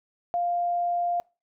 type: tone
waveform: sine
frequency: 699 Hz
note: F5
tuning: 1 cent sharp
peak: -23 dBFS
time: 0.34-1.2 s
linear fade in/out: 0 ms
effects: noise-tail reverb RT60 0.3 s tail -26 dB re dry